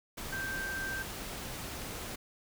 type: tone in noise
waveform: sine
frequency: 1568 Hz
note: G6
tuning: in tune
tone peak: -35 dBFS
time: 0.32-1.03 s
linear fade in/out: 10 ms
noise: pink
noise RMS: -41 dBFS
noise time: 0.17-2.16 s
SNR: +3 dB
effects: none